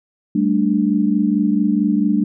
sine chord, G suspended second, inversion none, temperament just, 196 / 220.5 / 294 Hz, G3 / A3 / D4, 0 / +4 / +2 cents, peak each -18 dBFS, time 0.35-2.24 s, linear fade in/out 5 ms, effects none

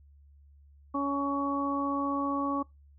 harmonic tone, 280.3 Hz, C#4, 19 cents sharp, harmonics 1 / 2 / 3 / 4, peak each -30 / -37 / -39 / -31 dBFS, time 0.94-2.63 s, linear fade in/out 10 ms, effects noise-tail reverb RT60 0.2 s tail -22 dB re dry + added 71 Hz sine -54 dBFS peak until 2.98 s

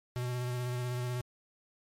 square tone with vibrato, 123.8 Hz, B2, 5 cents sharp, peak -33 dBFS, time 0.16-1.21 s, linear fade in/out 0 ms, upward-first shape sine, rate 16 Hz, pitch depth 19 cents each way, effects MP3 64 kbps

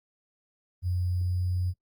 sine tone with sample-and-hold, 90.1 Hz, F#2, 45 cents flat, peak -25 dBFS, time 0.82-1.74 s, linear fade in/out 50 ms, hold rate 4900 Hz, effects noise-tail reverb RT60 0.1 s tail -23 dB re dry + Opus 32 kbps

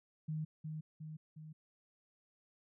sine tone with echo, 155.56 Hz, D#3, in tune, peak -36 dBFS, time 0.28-0.45 s, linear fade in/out 10 ms, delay 360 ms, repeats 3, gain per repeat -4 dB, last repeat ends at 1.53 s, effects none

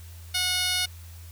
10% pulse tone with band-pass filter, 729 Hz, F#5, 26 cents flat, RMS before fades -26 dBFS, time 0.34-0.86 s, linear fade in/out 10 ms, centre 6400 Hz, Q 0.72, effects added 84 Hz sine -41 dBFS peak until 1.31 s + white hiss -52 dBFS RMS until 1.31 s

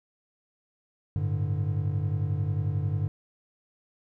triangle chord, G suspended second, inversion none, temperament equal with one note detuned, 98 / 109.18 / 146.83 Hz, G2 / A2 / D3, 0 / -13 / 0 cents, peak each -26 / -30 / -28 dBFS, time 1.16-3.08 s, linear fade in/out 0 ms, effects none

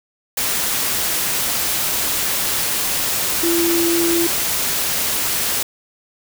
sine tone in noise, 338.5 Hz, E4, 46 cents sharp, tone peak -16 dBFS, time 3.43-4.27 s, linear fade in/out 5 ms, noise white, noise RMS -20 dBFS, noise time 0.37-5.63 s, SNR +1 dB, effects none

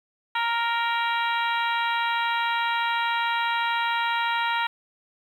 harmonic tone with a mistuned harmonic, 466.2 Hz, A#4, in tune, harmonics 2 / 3 / 4 / 5 / 6 / 7 / 8, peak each -25 / -29 / -31 / -33 / -35 / -36 / -37 dBFS, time 0.35-4.67 s, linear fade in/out 5 ms, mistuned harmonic 8, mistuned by +60 cents, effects 9-bit

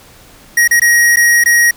square tone with dropouts, 1890 Hz, A#6, 23 cents sharp, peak -7 dBFS, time 0.57-1.71 s, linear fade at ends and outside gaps 5 ms, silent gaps 0.677-0.71 / 0.798-0.817 / 1.16-1.169 / 1.439-1.458 s, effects pink hiss -41 dBFS RMS until 1.76 s

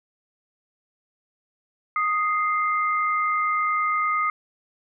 sine tone pair together, 1244.5 / 2093 Hz, D#6 / C7, 0 / 0 cents, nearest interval major sixth, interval 900 cents, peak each -21 / -27 dBFS, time 1.96-4.3 s, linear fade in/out 2 ms, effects none

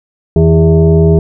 sine tone with frequency modulation, 162.2 Hz, E3, 28 cents flat, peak -4 dBFS, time 0.36-1.19 s, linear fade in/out 2 ms, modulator 246 Hz, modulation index 1.2, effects none

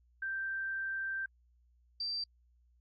sine tone pair in turn, 1568 / 4687 Hz, G6 / D8, 0 / -4 cents, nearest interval octave + perfect fifth, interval 1896 cents, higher second, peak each -34 / -34 dBFS, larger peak neither, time 0.22-1.26 / 2-2.24 s, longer first, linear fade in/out 5 ms, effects added 60 Hz sine -65 dBFS peak until 2.8 s + AAC 32 kbps

